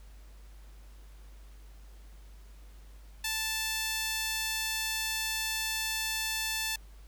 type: tone with high-pass filter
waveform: sawtooth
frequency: 880 Hz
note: A5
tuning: in tune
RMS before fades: -33 dBFS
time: 3.24-6.76 s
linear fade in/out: 5 ms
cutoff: 2500 Hz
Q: 0.76
effects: added 50 Hz sine -48 dBFS peak until 7.07 s + pink hiss -62 dBFS RMS until 7.07 s